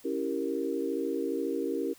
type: chord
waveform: sine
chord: C# diminished seventh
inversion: none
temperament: equal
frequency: 277.2 / 329.6 / 392 / 466.2 Hz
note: C#4 / E4 / G4 / Bb4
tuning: 0 / 0 / 0 / 0 cents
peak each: -34 dBFS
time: 0.04-1.94 s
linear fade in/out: 20 ms
effects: white hiss -57 dBFS RMS until 1.98 s